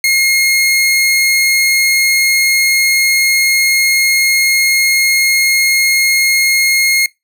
sawtooth tone, 2148 Hz, C7, 45 cents sharp, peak -6 dBFS, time 0.04-7.06 s, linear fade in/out 2 ms, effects noise-tail reverb RT60 0.2 s tail -22 dB re dry

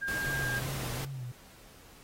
sine tone, 1609 Hz, G6, 45 cents sharp, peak -31 dBFS, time 0.01-0.6 s, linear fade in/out 20 ms
pink noise, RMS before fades -39 dBFS, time 0.08-1.05 s, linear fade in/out 2 ms
click train, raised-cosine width 2 ms, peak -31 dBFS, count 6, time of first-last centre 0.1-0.834 s, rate 6.81 Hz
sine tone with vibrato, 130 Hz, C3, 11 cents flat, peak -36 dBFS, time 0.25-1.32 s, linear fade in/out 10 ms, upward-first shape sine, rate 2.7 Hz, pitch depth 100 cents each way
effects pink hiss -56 dBFS RMS until 2.03 s + AAC 48 kbps

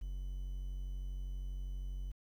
triangle tone with quantisation, 46.25 Hz, F#1, in tune, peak -36 dBFS, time 0.01-2.12 s, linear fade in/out 10 ms, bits 11, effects none

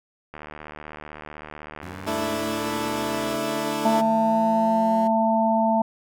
click train, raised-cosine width 0.5 ms, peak -22 dBFS, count 230, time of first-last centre 0.34-3.357 s, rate 75.9 Hz
15% pulse linear sweep, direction up, 90.1 to 185 Hz, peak -30 dBFS, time 1.82-5.08 s, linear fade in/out 10 ms
15% pulse chord, A suspended fourth, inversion none, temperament equal, 220 / 293.7 / 329.6 Hz, A3 / D4 / E4, 0 / 0 / 0 cents, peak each -23 dBFS, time 2.06-4.02 s, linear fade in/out 20 ms
harmonic tone, 222.9 Hz, A3, 23 cents sharp, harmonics 1 / 3 / 4, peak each -22 / -22 / -22 dBFS, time 3.85-5.82 s, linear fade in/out 5 ms
effects none

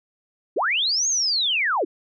sine linear two-way sweep, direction up then down, 263.3 to 6645 to 263.3 Hz, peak -19 dBFS, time 0.56-1.85 s, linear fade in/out 10 ms, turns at 1.08 s, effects none

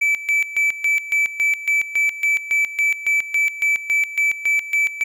triangle tone with tremolo, 2312 Hz, D7, 28 cents flat, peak -13 dBFS, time 0.01-5.04 s, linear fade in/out 10 ms, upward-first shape square, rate 3.6 Hz, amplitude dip 80%, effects none

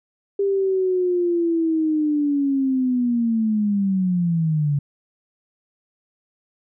sine linear sweep, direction down, 400.2 to 140.8 Hz, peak -17 dBFS, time 0.39-4.79 s, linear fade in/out 5 ms, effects none

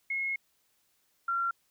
sine tone pair in turn, 2167 / 1372.6 Hz, C#7 / F6, -40 / -30 cents, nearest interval minor sixth, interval 790 cents, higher first, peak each -29 / -27 dBFS, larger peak second, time 0.1-0.36 / 1.28-1.51 s, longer first, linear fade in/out 5 ms, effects white hiss -72 dBFS RMS until 1.7 s

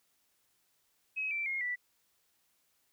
sine tone with pitch steps, 2551 / 2339 / 2145 / 1967.1 Hz, D#7 / D7 / C7 / B6, +43 / -8 / +42 / -7 cents, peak -32 dBFS, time 1.16-1.76 s, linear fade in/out 20 ms, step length 150 ms, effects white hiss -74 dBFS RMS until 2.92 s

